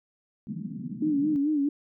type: band-pass noise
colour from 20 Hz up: white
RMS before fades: -36 dBFS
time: 0.47-1.36 s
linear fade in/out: 0 ms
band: 150 to 250 Hz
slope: 48 dB/octave
type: tone with vibrato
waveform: sine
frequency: 293.7 Hz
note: D4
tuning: in tune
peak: -22 dBFS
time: 1.02-1.69 s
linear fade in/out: 5 ms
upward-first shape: sine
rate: 4.6 Hz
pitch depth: 95 cents each way
effects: none